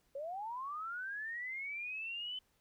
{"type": "linear sweep", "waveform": "sine", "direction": "up", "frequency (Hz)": [531, 3052], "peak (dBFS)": -39, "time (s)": [0.15, 2.39], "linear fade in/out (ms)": 5, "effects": ["pink hiss -75 dBFS RMS until 2.6 s"]}